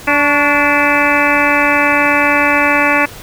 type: harmonic tone with a mistuned harmonic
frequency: 290.6 Hz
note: D4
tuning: 18 cents flat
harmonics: 1 / 2 / 3 / 4 / 5 / 6 / 7 / 8 / 9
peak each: -18 / -18 / -18 / -18 / -18 / -18 / -18 / -18 / -18 dBFS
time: 0.07-3.06 s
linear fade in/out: 10 ms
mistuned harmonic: 4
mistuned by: -52 cents
effects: pink hiss -33 dBFS RMS until 3.22 s